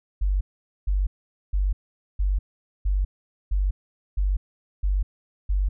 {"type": "tone bursts", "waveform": "sine", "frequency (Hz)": 48.24, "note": "G1", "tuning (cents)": -27, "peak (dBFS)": -19, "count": 9, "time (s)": [0.21, 5.69], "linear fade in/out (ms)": 10, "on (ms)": 200, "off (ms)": 460, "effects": []}